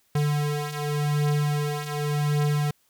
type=beating tone pair; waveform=square; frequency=146.83 / 147.71 Hz; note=D3 / D3; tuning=0 / +10 cents; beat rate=0.88 Hz; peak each=-29 / -25 dBFS; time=0.15-2.71 s; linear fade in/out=5 ms; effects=white hiss -66 dBFS RMS until 2.89 s